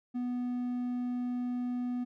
triangle tone, 246.4 Hz, B3, 4 cents flat, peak -29 dBFS, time 0.14-2.05 s, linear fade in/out 20 ms, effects none

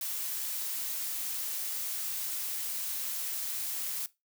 blue noise, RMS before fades -35 dBFS, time 0.01-4.06 s, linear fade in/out 2 ms, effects noise-tail reverb RT60 0.2 s tail -18 dB re dry

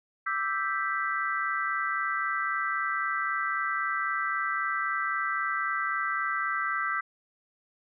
sine chord, E minor seventh, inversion third, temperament equal, 1174.7 / 1318.5 / 1568 / 1975.5 Hz, D6 / E6 / G6 / B6, 0 / 0 / 0 / 0 cents, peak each -34 / -31 / -32 / -33 dBFS, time 0.26-7.01 s, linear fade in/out 10 ms, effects none

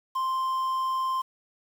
triangle tone with quantisation, 1046.5 Hz, C6, in tune, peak -23 dBFS, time 0.15-1.22 s, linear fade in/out 10 ms, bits 8, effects none

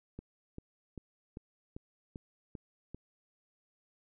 click train, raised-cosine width 3 ms, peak -30 dBFS, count 8, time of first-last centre 0.19-2.946 s, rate 2.54 Hz, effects none

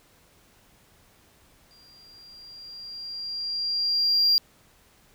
sine tone with exponential growth, 4767 Hz, D8, 25 cents sharp, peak -14 dBFS, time 1.71-4.38 s, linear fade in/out 0 ms, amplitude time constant 580 ms, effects tanh soft clip ceiling -15 dBFS + pink hiss -59 dBFS RMS until 5.14 s

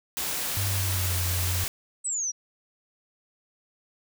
white noise, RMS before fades -30 dBFS, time 0.17-1.68 s, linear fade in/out 0 ms
sine tone with pitch glide, 98 to 89.35 Hz, G2 to F2, 0 to +40 cents, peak -26 dBFS, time 0.57-1.64 s, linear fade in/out 0 ms, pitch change -160 cents, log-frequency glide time 0.68-1.15 s
sine exponential sweep, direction down, 8260 to 5650 Hz, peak -26 dBFS, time 2.04-2.32 s, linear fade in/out 20 ms
effects none

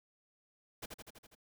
pink noise with echo, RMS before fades -43 dBFS, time 0.82-0.86 s, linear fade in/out 10 ms, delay 82 ms, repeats 6, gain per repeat -3 dB, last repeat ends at 1.352 s, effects none

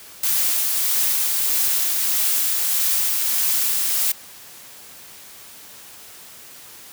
blue noise with tremolo, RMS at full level -19 dBFS, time 0.23-4.12 s, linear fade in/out 5 ms, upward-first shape triangle, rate 1.6 Hz, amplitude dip 25%, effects white hiss -42 dBFS RMS until 6.92 s + high-pass 60 Hz 12 dB/octave

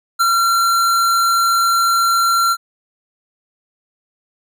square tone with ADSR envelope, 1367 Hz, F6, 37 cents flat, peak -11 dBFS, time 0.19-2.57 s, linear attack 20 ms, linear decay 28 ms, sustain -2 dB, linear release 54 ms, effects none

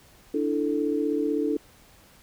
sine chord, D suspended second, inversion none, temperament equal, 293.7 / 329.6 / 440 Hz, D4 / E4 / A4, 0 / 0 / 0 cents, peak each -26 / -29 / -27 dBFS, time 0.34-1.57 s, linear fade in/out 5 ms, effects pink hiss -55 dBFS RMS until 2.22 s

